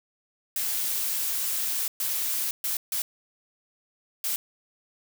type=noise bursts at uneven times; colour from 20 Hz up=blue; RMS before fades=-28 dBFS; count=5; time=0.56-1.88 / 2-2.51 / 2.64-2.77 / 2.92-3.02 / 4.24-4.36 s; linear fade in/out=2 ms; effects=none